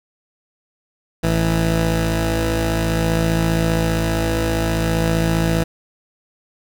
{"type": "tone pair together", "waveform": "15% pulse", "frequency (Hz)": [55.11, 164.81], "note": ["A1", "E3"], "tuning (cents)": [3, 0], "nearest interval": "octave + perfect fifth", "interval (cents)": 1897, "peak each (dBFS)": -13, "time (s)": [1.23, 5.64], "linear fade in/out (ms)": 10, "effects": []}